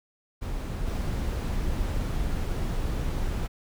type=noise with level steps; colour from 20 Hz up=brown; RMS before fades=-31 / -28 dBFS; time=0.41-3.48 s; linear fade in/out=20 ms; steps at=0.86 s; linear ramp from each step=10 ms; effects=none